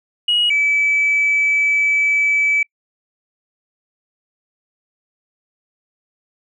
sine tone pair in turn, 2898 / 2301 Hz, F#7 / D7, -37 / -36 cents, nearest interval major third, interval 399 cents, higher first, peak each -12 dBFS, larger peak neither, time 0.28-0.5 / 0.5-2.63 s, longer second, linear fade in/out 5 ms, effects noise-tail reverb RT60 0.1 s tail -26 dB re dry + tanh soft clip ceiling -9 dBFS

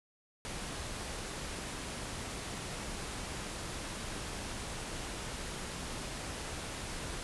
pink low-pass noise, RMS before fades -41 dBFS, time 0.45-7.23 s, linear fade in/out 0 ms, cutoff 11000 Hz, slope 96 dB/octave, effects none

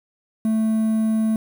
triangle tone with quantisation, 220 Hz, A3, in tune, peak -15 dBFS, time 0.45-1.36 s, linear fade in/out 2 ms, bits 7, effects none

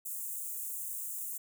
white high-pass noise, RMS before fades -39 dBFS, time 0.05-1.38 s, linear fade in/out 10 ms, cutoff 7200 Hz, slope 48 dB/octave, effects none

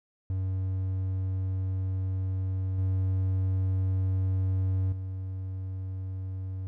triangle tone with level steps, 94.3 Hz, F#2, 33 cents sharp, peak -25 / -22 / -30 dBFS, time 0.3-6.67 s, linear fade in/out 0 ms, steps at 2.78 / 4.92 s, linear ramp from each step 5 ms, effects none

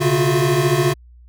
square tone cluster, 126.6 / 141.6 / 349.6 / 363.3 / 666 Hz, B2 / C#3 / F4 / F#4 / E5, +43 / +37 / +2 / -32 / +18 cents, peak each -27 / -19 / -22 / -20 / -27 dBFS, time 0-0.94 s, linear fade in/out 20 ms, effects added 60 Hz sine -42 dBFS peak until 1.28 s

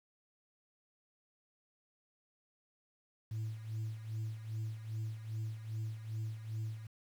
sine tone with tremolo, 110 Hz, A2, in tune, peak -33 dBFS, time 3.31-6.87 s, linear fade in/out 5 ms, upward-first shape sine, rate 2.5 Hz, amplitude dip 75%, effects tanh soft clip ceiling -34 dBFS + 10-bit

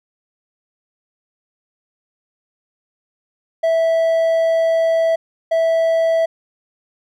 triangle tone bursts at uneven times, 656 Hz, E5, 9 cents flat, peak -11 dBFS, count 2, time 3.63-5.16 / 5.51-6.26 s, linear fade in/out 10 ms, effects none

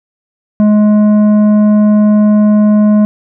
sine tone with tanh clipping, 210.4 Hz, G#3, 23 cents sharp, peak -6 dBFS, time 0.6-3.05 s, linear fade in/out 0 ms, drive 9 dB, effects none

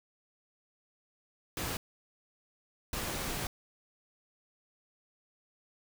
pink noise bursts at uneven times, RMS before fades -36 dBFS, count 2, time 1.57-1.77 / 2.93-3.47 s, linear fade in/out 2 ms, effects none

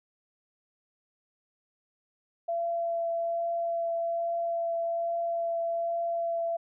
sine tone with vibrato, 676 Hz, E5, 43 cents sharp, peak -27 dBFS, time 2.48-6.57 s, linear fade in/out 10 ms, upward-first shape triangle, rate 1.2 Hz, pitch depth 11 cents each way, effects none

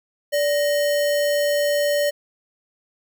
sine tone with sample-and-hold, 581 Hz, D5, 19 cents flat, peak -17 dBFS, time 0.32-2.11 s, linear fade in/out 20 ms, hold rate 2450 Hz, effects none

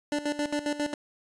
25% pulse tone with tremolo, 293.7 Hz, D4, in tune, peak -22 dBFS, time 0.12-0.94 s, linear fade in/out 2 ms, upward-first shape square, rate 7.4 Hz, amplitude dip 75%, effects resampled to 22050 Hz

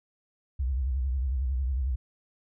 sine tone with vibrato, 65.1 Hz, C2, 8 cents flat, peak -25 dBFS, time 0.59-1.96 s, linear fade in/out 10 ms, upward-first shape sine, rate 11 Hz, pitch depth 140 cents each way, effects none

